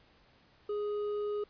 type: tone with hard clipping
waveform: triangle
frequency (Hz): 415.3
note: G#4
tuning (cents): 0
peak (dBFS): -33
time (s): 0.69-1.44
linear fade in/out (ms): 5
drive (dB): 8
effects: pink hiss -64 dBFS RMS until 1.49 s + resampled to 11025 Hz